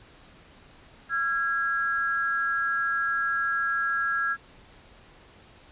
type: tone pair together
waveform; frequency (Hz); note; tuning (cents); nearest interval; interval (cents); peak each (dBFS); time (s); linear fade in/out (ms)
sine; 1363.2 / 1650; F6 / G#6; -42 / -12; minor third; 330; -27 / -26; 1.09-4.37; 50
effects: pink hiss -53 dBFS RMS until 5.71 s + resampled to 8000 Hz